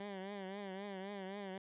15% pulse tone with vibrato, 196 Hz, G3, in tune, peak -37 dBFS, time 0-1.58 s, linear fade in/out 2 ms, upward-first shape triangle, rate 3.8 Hz, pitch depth 100 cents each way, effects resampled to 8000 Hz

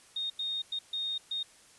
sine tone bursts at uneven times, 3698 Hz, A#7, 15 cents flat, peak -31 dBFS, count 5, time 0.16-0.3 / 0.39-0.62 / 0.72-0.79 / 0.93-1.18 / 1.31-1.43 s, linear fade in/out 5 ms, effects white hiss -58 dBFS RMS until 1.78 s + resampled to 24000 Hz

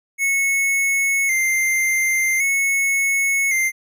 square tone with vibrato, 2145 Hz, C7, 42 cents sharp, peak -17 dBFS, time 0.18-3.72 s, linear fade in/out 50 ms, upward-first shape square, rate 0.45 Hz, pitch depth 43 cents each way, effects none

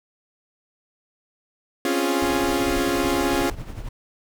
sawtooth chord, Db major seventh, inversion third, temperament equal, 261.6 / 277.2 / 349.2 / 415.3 Hz, C4 / Db4 / F4 / Ab4, 0 / 0 / 0 / 0 cents, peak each -26 / -20 / -20 / -24 dBFS, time 1.85-3.5 s, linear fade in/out 2 ms
brown noise with tremolo, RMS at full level -30 dBFS, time 2.22-3.89 s, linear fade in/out 5 ms, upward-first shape triangle, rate 11 Hz, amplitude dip 65%
effects none

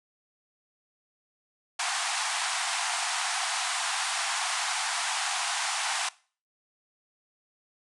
pink band-pass noise, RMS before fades -30 dBFS, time 1.79-6.09 s, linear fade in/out 5 ms, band 700 to 10000 Hz, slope 96 dB/octave, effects noise-tail reverb RT60 0.4 s tail -21 dB re dry

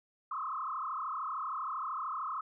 sine tone with frequency modulation, 1174.7 Hz, D6, in tune, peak -34 dBFS, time 0.31-2.41 s, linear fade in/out 5 ms, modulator 33 Hz, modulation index 4.2, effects none

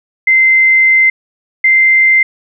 sine tone pair in turn, 2075 / 2084 Hz, C7 / C7, -15 / -7 cents, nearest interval unison, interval 8 cents, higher second, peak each -5 dBFS, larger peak neither, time 0.27-1.1 / 1.64-2.23 s, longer first, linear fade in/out 5 ms, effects none

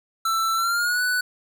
square tone with pitch glide, 1333 to 1487.6 Hz, E6 to F#6, +19 to +9 cents, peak -21 dBFS, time 0.25-1.21 s, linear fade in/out 5 ms, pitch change +190 cents, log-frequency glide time 0.55-1.02 s, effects none

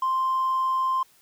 triangle tone, 1046.5 Hz, C6, in tune, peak -18 dBFS, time 0.02-1.03 s, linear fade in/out 5 ms, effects tanh soft clip ceiling -18 dBFS + white hiss -59 dBFS RMS until 1.21 s

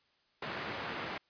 white band-pass noise, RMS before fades -40 dBFS, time 0.42-1.18 s, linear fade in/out 5 ms, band 100 to 2000 Hz, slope 12 dB/octave, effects white hiss -72 dBFS RMS until 1.29 s + resampled to 11025 Hz

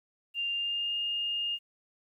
sine tone with pitch glide, 2794 to 2830 Hz, F7 to F7, 0 to +22 cents, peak -29 dBFS, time 0.34-1.59 s, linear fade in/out 50 ms, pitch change +22 cents, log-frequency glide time 0.5-0.96 s, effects 11-bit

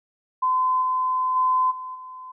sine tone with level steps, 1023 Hz, C6, 39 cents flat, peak -18 / -20 / -17 / -31 / -36 dBFS, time 0.42-2.32 s, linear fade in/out 10 ms, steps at 0.81 / 1.35 / 1.7 / 1.94 s, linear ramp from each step 20 ms, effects none

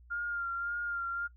sine tone with vibrato, 1400 Hz, F6, 4 cents sharp, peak -32 dBFS, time 0.1-1.28 s, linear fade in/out 20 ms, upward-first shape sine, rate 1.8 Hz, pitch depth 28 cents each way, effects noise-tail reverb RT60 0.1 s tail -21 dB re dry + added 60 Hz sine -54 dBFS peak until 1.36 s

